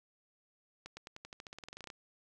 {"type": "accelerating click train", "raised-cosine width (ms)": 0.2, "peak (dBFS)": -29, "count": 18, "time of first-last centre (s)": [0.86, 1.902], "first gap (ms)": 110, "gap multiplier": 0.92, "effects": []}